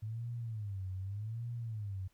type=tone with vibrato; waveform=sine; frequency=105.4 Hz; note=G#2; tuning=26 cents sharp; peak=-37 dBFS; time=0.02-2.08 s; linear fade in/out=10 ms; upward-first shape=sine; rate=0.84 Hz; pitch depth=210 cents each way; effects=pink hiss -74 dBFS RMS until 2.13 s